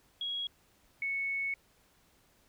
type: tone pair in turn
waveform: sine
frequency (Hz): 3312 / 2210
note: G#7 / C#7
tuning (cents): -5 / -6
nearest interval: perfect fifth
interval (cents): 701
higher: first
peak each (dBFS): -33 / -31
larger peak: second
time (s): 0.21-0.47 / 1.02-1.54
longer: second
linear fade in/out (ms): 2
effects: pink hiss -67 dBFS RMS until 2.48 s